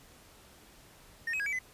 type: tone with pitch steps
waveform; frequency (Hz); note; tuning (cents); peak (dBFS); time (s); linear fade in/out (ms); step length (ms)
triangle; 1839 / 2545 / 1645 / 2292 / 2022; A#6 / D#7 / G#6 / D7 / B6; -24 / +39 / -17 / -43 / +40; -29; 1.27-1.59; 5; 64
effects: pink hiss -57 dBFS RMS until 1.73 s + resampled to 32000 Hz